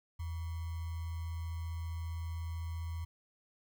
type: tone with sample-and-hold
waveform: sine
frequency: 82.7 Hz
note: E2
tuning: 6 cents sharp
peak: -36 dBFS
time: 0.19-3.05 s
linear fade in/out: 10 ms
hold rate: 1050 Hz
effects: none